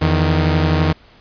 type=tone pair together; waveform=sawtooth; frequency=83.68 / 155.56 Hz; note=E2 / D#3; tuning=+27 / 0 cents; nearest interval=major seventh; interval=1073 cents; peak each=-12 dBFS; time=0.01-0.93 s; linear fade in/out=10 ms; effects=pink hiss -48 dBFS RMS until 1.2 s + resampled to 11025 Hz